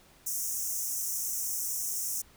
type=high-pass noise; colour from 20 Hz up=pink; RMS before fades=-33 dBFS; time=0.26-2.22 s; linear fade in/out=10 ms; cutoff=5600 Hz; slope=96 dB/octave; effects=pink hiss -59 dBFS RMS until 2.36 s